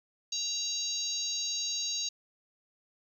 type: harmonic tone with a mistuned harmonic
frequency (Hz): 931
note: A#5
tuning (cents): -2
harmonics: 3 / 4 / 5 / 6 / 7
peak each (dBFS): -44 / -36 / -36 / -42 / -35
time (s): 0.32-2.09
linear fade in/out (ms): 5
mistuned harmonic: 4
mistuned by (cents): +56
effects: 10-bit